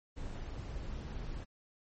brown noise, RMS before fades -41 dBFS, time 0.16-1.45 s, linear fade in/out 20 ms, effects MP3 32 kbps

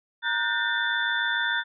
sine tone cluster, 938 / 1453 / 1560 / 1806 / 3531 Hz, A#5 / F#6 / G6 / A6 / A7, +11 / -32 / -9 / +45 / +5 cents, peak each -33 / -29 / -28 / -29 / -31 dBFS, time 0.22-1.64 s, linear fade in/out 50 ms, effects none

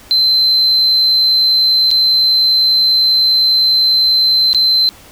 sine tone with dropouts, 4085 Hz, C8, 42 cents flat, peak -7 dBFS, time 0.11-4.89 s, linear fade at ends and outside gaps 0 ms, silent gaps 1.906-1.913 / 4.531-4.547 s, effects tanh soft clip ceiling -5 dBFS + pink hiss -40 dBFS RMS until 5.11 s

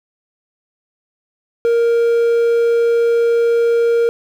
triangle tone, 467 Hz, A#4, 3 cents sharp, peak -9 dBFS, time 1.65-4.09 s, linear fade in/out 0 ms, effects 7-bit

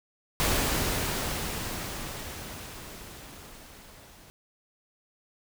pink noise with level ramp, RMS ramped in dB -25 to -53 dBFS, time 0.4-4.3 s, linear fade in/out 0 ms, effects none

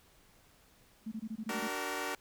sine tone bursts, 220 Hz, A3, in tune, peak -36 dBFS, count 8, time 1.06-1.678 s, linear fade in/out 10 ms, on 58 ms, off 22 ms
10% pulse chord, D augmented, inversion none, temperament equal with one note detuned, 293.7 / 377.1 / 466.2 Hz, D4 / F#4 / A#4, 0 / +33 / 0 cents, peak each -32 / -31 / -31 dBFS, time 1.49-2.15 s, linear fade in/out 2 ms
effects pink hiss -64 dBFS RMS until 2.2 s

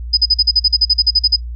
sine tone bursts, 5000 Hz, D#8, 8 cents sharp, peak -7 dBFS, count 15, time 0.13-1.363 s, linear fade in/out 10 ms, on 43 ms, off 42 ms, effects noise-tail reverb RT60 0.1 s tail -21 dB re dry + added 59 Hz sine -23 dBFS peak until 1.55 s

